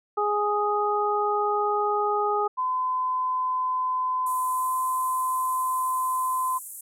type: harmonic tone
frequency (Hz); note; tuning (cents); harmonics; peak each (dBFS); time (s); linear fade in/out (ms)
415.3; G#4; 0; 1 / 2 / 3; -26 / -26 / -26; 0.17-2.48; 10
type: tone with pitch glide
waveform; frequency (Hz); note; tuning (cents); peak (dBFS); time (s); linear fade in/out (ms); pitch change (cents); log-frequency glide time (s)
sine; 1019 to 1026.7; C6 to C6; -46 to -33; -23; 2.57-6.59; 20; +13; 4.49-4.74
type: band-pass noise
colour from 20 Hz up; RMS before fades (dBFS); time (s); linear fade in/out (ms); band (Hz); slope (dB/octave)
white; -40; 4.26-6.81; 5; 7800 to 13000; 48
effects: none